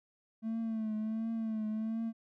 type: tone with vibrato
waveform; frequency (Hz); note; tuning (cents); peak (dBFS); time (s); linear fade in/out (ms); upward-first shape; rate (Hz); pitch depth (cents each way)
triangle; 221; A3; +8; -30; 0.42-2.13; 50; triangle; 1.4; 56
effects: tanh soft clip ceiling -26 dBFS